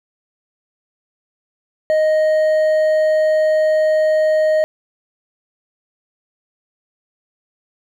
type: tone with hard clipping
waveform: triangle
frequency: 622.3 Hz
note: D#5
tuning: in tune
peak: -13 dBFS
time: 1.9-4.64 s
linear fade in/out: 0 ms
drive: 7 dB
effects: none